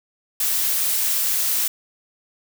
blue noise, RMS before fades -21 dBFS, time 0.4-1.68 s, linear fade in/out 5 ms, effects none

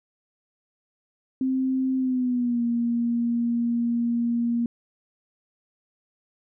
sine tone with pitch glide, 261.6 to 235.8 Hz, C4 to A#3, 0 to +20 cents, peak -21 dBFS, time 1.41-4.66 s, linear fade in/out 2 ms, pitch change -180 cents, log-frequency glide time 1.97-2.63 s, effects none

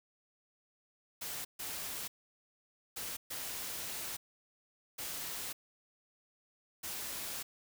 white noise bursts at uneven times, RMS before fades -41 dBFS, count 6, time 1.21-1.45 / 1.59-2.08 / 2.96-3.17 / 3.3-4.17 / 4.98-5.53 / 6.83-7.43 s, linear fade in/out 10 ms, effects none

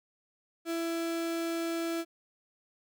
35% pulse tone, 332.9 Hz, E4, 17 cents sharp, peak -29 dBFS, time 0.65-2.05 s, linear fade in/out 50 ms, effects none

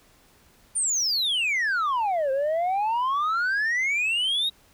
sine exponential two-way sweep, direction down then up, 9397 to 523.3 to 3834 Hz, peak -19 dBFS, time 0.75-4.5 s, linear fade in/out 20 ms, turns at 2.31 s, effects tanh soft clip ceiling -21 dBFS + pink hiss -58 dBFS RMS until 4.73 s

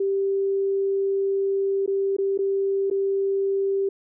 sine tone with dropouts, 392 Hz, G4, in tune, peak -20 dBFS, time 0-3.89 s, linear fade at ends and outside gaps 5 ms, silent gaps 1.862-1.876 / 2.167-2.184 / 2.377-2.388 / 2.901-2.911 s, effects none

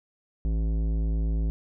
sine tone with tanh clipping, 54.4 Hz, A1, 19 cents flat, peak -25 dBFS, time 0.45-1.5 s, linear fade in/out 0 ms, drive 14 dB, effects none

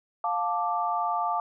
sine chord, D minor, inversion first, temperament just, 704.8 / 881 / 1174.7 Hz, F5 / A5 / D6, +16 / +2 / 0 cents, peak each -29 dBFS, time 0.24-1.4 s, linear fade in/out 2 ms, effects none

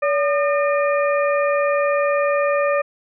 harmonic tone with a mistuned harmonic, 606 Hz, D#5, 46 cents flat, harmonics 1 / 2 / 3 / 4, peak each -17 / -23 / -27 / -29 dBFS, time 0.02-2.82 s, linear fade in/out 10 ms, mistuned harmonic 1, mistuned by -100 cents, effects none

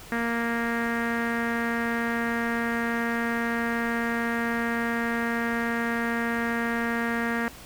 sawtooth tone with low-pass filter, 233.1 Hz, A#3, in tune, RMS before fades -27 dBFS, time 0.12-7.48 s, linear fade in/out 0 ms, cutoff 1800 Hz, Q 4.7, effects pink hiss -45 dBFS RMS until 7.65 s

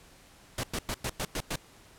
pink noise bursts, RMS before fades -32 dBFS, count 7, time 0.58-1.558 s, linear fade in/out 2 ms, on 54 ms, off 100 ms, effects pink hiss -56 dBFS RMS until 1.98 s + low-pass 12000 Hz 12 dB/octave

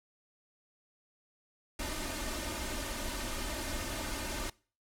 pink noise with comb filter, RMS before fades -37 dBFS, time 1.79-4.5 s, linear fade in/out 5 ms, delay 3.3 ms, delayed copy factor +0.75, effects noise-tail reverb RT60 0.4 s tail -23 dB re dry + low-pass 12000 Hz 12 dB/octave

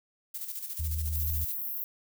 violet noise with tremolo, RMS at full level -36 dBFS, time 0.34-1.54 s, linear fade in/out 10 ms, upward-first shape square, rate 14 Hz, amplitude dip 55%
sine tone with vibrato, 77.78 Hz, D#2, in tune, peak -29 dBFS, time 0.79-1.45 s, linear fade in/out 10 ms, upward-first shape triangle, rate 6.1 Hz, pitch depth 12 cents each way
pink high-pass noise, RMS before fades -35 dBFS, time 1.15-1.84 s, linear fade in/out 0 ms, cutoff 12000 Hz, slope 96 dB/octave
effects none

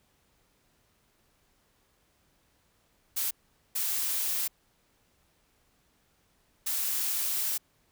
blue noise bursts at uneven times, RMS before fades -30 dBFS, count 3, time 3.16-3.31 / 3.75-4.48 / 6.66-7.58 s, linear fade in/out 10 ms, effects pink hiss -69 dBFS RMS until 7.91 s

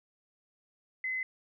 sine tone, 2039 Hz, C7, 45 cents flat, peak -31 dBFS, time 1.04-1.23 s, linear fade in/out 2 ms, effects none

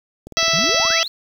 click train, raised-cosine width 2 ms, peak -22 dBFS, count 13, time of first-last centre 0.27-0.905 s, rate 18.9 Hz
harmonic tone, 659.3 Hz, E5, in tune, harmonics 1 / 2 / 3 / 4 / 5 / 6 / 7 / 8 / 9, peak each -24 / -24 / -24 / -24 / -24 / -24 / -24 / -24 / -24 dBFS, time 0.37-1.03 s, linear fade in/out 0 ms
sine exponential sweep, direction up, 131.9 to 4419 Hz, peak -24 dBFS, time 0.53-1.08 s, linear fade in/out 5 ms
effects 7-bit

